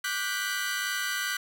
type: chord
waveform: sawtooth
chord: G major seventh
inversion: second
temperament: equal with one note detuned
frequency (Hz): 1174.7 / 1465.5 / 1568 / 1975.5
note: D6 / F#6 / G6 / B6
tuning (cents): 0 / -17 / 0 / 0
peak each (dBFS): -35 / -29 / -30 / -31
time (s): 0.04-1.37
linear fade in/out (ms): 5
effects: none